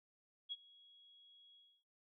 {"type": "tone with ADSR envelope", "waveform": "sine", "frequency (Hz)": 3322, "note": "G#7", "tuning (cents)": 0, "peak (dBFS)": -39, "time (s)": [0.49, 1.84], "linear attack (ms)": 30, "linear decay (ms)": 36, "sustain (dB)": -23, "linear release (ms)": 290, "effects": []}